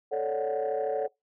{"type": "chord", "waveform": "sine", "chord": "D major seventh", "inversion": "second", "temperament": "equal", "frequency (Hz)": [440, 554.4, 587.3, 740], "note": ["A4", "C#5", "D5", "F#5"], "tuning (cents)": [0, 0, 0, 0], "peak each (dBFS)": [-29, -30, -33, -32], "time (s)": [0.11, 1.08], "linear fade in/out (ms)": 20, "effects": ["noise-tail reverb RT60 0.2 s tail -25 dB re dry", "tanh soft clip ceiling -21 dBFS"]}